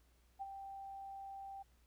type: tone with ADSR envelope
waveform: sine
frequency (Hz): 784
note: G5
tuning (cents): 0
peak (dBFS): -39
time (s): 0.39-1.63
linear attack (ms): 28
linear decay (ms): 29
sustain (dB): -7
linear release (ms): 13
effects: added 60 Hz sine -68 dBFS peak until 1.86 s + pink hiss -75 dBFS RMS until 1.86 s